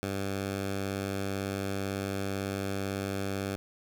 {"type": "tone", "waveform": "10% pulse", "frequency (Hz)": 98, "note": "G2", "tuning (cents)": 0, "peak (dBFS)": -23, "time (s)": [0.03, 3.56], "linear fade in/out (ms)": 0, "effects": []}